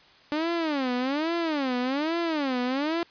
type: tone with vibrato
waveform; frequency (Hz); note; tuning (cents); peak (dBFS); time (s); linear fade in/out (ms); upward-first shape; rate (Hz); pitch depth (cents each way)
sawtooth; 290; D4; -22; -21; 0.32-3.03; 0; sine; 1.2; 280
effects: white hiss -55 dBFS RMS until 3.1 s + resampled to 11025 Hz